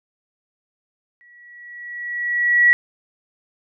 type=tone with exponential growth; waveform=sine; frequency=1930 Hz; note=B6; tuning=40 cents flat; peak=-8 dBFS; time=1.21-2.73 s; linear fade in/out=0 ms; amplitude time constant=330 ms; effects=none